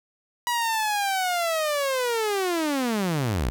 sawtooth linear sweep, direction down, 973 to 48.93 Hz, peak -19 dBFS, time 0.47-3.5 s, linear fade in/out 0 ms, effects none

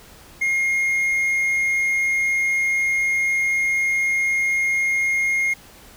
triangle tone, 2138 Hz, C7, 37 cents sharp, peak -16 dBFS, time 0.41-5.54 s, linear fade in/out 10 ms, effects pink hiss -46 dBFS RMS until 5.96 s

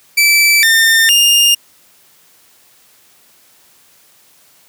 sawtooth tone with pitch steps, 2319 / 1808 / 2817 Hz, D7 / A6 / F7, -22 / +47 / +14 cents, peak -4 dBFS, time 0.17-1.55 s, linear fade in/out 10 ms, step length 460 ms, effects white hiss -49 dBFS RMS until 4.68 s + high-pass 80 Hz 12 dB/octave

